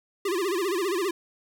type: tone with vibrato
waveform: square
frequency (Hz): 370.8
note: F#4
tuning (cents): +4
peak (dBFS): -25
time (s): 0.25-1.11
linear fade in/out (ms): 5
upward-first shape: sine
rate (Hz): 15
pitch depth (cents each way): 170
effects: none